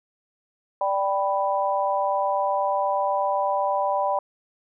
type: chord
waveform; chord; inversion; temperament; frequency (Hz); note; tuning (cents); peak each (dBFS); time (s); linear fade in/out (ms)
sine; G major; second; equal; 587.3 / 784 / 987.8; D5 / G5 / B5; 0 / 0 / 0; -25; 0.81-4.19; 2
effects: none